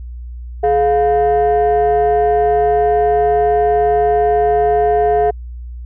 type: tone pair together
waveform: sine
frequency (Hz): 422.7 / 705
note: G#4 / F5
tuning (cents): +31 / +16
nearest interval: major sixth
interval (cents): 885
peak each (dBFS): -11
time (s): 0.63-5.31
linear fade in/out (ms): 10
effects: tanh soft clip ceiling -7 dBFS + added 60 Hz sine -26 dBFS peak until 5.85 s